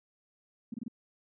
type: tone bursts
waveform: sine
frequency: 230 Hz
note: A#3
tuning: 23 cents flat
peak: -34 dBFS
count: 4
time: 0.72-0.882 s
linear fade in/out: 5 ms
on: 21 ms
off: 26 ms
effects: none